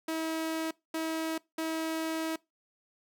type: tone bursts at uneven times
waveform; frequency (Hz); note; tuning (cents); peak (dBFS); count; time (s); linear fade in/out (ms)
sawtooth; 321.6; E4; -43; -27; 3; 0.08-0.71 / 0.94-1.38 / 1.58-2.36; 5
effects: noise-tail reverb RT60 0.2 s tail -22 dB re dry